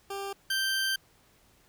20% pulse tone pair in turn, 395.5 / 1564.7 Hz, G4 / G6, +15 / -4 cents, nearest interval 2 octaves, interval 2381 cents, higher second, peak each -29 / -22 dBFS, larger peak second, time 0.1-0.33 / 0.5-0.96 s, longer second, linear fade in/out 5 ms, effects pink hiss -63 dBFS RMS until 1.68 s

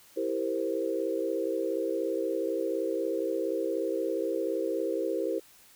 sine chord, C dominant seventh, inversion first, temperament equal with one note detuned, 329.6 / 393.6 / 466.2 / 523.3 Hz, E4 / G4 / Bb4 / C5, 0 / +7 / 0 / 0 cents, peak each -33 dBFS, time 0.16-5.4 s, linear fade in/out 20 ms, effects white hiss -57 dBFS RMS until 5.75 s

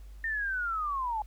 sine linear sweep, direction down, 1833 to 831 Hz, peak -29 dBFS, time 0.24-1.22 s, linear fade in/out 2 ms, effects added 50 Hz sine -44 dBFS peak until 1.26 s + pink hiss -64 dBFS RMS until 1.26 s

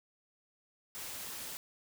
white noise, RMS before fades -43 dBFS, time 0.95-1.57 s, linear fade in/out 0 ms, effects none

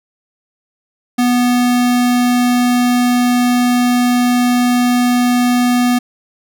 square tone, 245.5 Hz, B3, 10 cents flat, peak -11 dBFS, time 1.18-5.99 s, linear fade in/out 10 ms, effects none

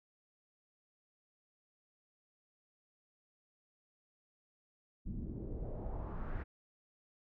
brown noise with low-pass filter sweep, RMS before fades -41 dBFS, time 5.05-6.44 s, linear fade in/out 20 ms, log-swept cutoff 210 to 1800 Hz, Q 2.2, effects none

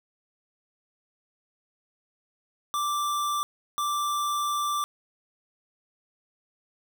square tone bursts at uneven times, 1174.7 Hz, D6, in tune, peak -26 dBFS, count 2, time 2.74-3.43 / 3.78-4.84 s, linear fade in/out 0 ms, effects none

